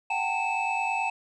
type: tone cluster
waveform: triangle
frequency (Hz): 744 / 793 / 903 / 2612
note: F#5 / G5 / A5 / E7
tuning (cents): +9 / +20 / +45 / -17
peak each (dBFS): -31 / -29 / -29 / -28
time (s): 0.1-1.1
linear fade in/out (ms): 5
effects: resampled to 24000 Hz